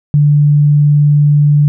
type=tone; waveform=sine; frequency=146.83 Hz; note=D3; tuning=in tune; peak=-5 dBFS; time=0.14-1.68 s; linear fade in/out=0 ms; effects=none